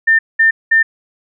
sine tone bursts, 1800 Hz, A6, 39 cents sharp, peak -7 dBFS, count 3, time 0.07-0.83 s, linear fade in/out 10 ms, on 120 ms, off 200 ms, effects none

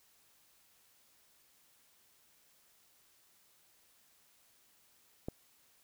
click, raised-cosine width 2 ms, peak -24 dBFS, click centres 5.285 s, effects white hiss -68 dBFS RMS until 5.83 s

